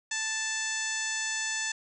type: harmonic tone with a mistuned harmonic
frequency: 880 Hz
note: A5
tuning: in tune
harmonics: 1 / 2 / 3 / 4 / 5 / 6 / 7 / 8 / 9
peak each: -44 / -33 / -39 / -40 / -42 / -42 / -37 / -38 / -41 dBFS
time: 0.11-1.72 s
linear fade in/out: 5 ms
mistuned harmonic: 6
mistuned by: -15 cents
effects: none